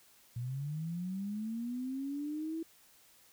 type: linear sweep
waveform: sine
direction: up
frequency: 116.54 to 329.6 Hz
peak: -35 dBFS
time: 0.36-2.63 s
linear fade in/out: 5 ms
effects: white hiss -63 dBFS RMS until 3.32 s